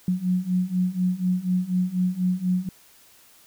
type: beating tone pair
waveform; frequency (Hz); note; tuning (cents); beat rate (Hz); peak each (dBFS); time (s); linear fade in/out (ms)
sine; 180 / 184.1; F#3 / F#3; -47 / -8; 4.1; -25 / -23; 0.08-2.69; 2
effects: white hiss -54 dBFS RMS until 3.46 s